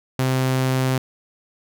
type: tone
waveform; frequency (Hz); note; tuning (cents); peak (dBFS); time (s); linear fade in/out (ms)
sawtooth; 130.3; C3; -7; -14; 0.19-0.98; 2
effects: none